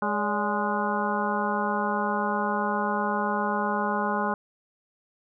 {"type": "harmonic tone with a mistuned harmonic", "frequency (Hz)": 207.7, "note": "G#3", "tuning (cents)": 0, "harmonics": [1, 2, 3, 4, 5, 6, 7], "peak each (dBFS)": [-30, -33, -33, -30, -30, -34, -33], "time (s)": [0.02, 4.34], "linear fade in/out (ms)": 2, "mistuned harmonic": 3, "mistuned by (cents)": -120, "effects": []}